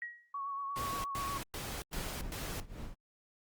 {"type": "tone with exponential decay", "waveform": "sine", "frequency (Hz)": 1904, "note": "A#6", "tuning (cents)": 36, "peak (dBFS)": -35, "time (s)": [0.02, 0.33], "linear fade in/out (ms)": 1, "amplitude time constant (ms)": 67}
{"type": "tone with vibrato", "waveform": "sine", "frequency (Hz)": 1113, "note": "C#6", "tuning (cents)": 7, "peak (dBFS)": -36, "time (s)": [0.34, 1.38], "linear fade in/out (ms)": 5, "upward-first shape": "sine", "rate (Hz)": 8.5, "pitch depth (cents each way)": 27}
{"type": "noise bursts", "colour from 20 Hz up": "pink", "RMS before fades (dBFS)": -41, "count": 5, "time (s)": [0.76, 2.6], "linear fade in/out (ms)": 0, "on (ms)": 280, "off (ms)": 110}
{"type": "noise with tremolo", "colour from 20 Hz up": "brown", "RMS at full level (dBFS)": -39, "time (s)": [1.91, 2.95], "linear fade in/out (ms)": 10, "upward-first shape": "triangle", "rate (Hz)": 3.6, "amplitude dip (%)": 90}
{"effects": ["Opus 32 kbps"]}